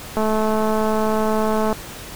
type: click train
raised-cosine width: 1 ms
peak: -8 dBFS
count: 339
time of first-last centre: 0.17-1.728 s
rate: 217 Hz
effects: pink hiss -35 dBFS RMS until 2.15 s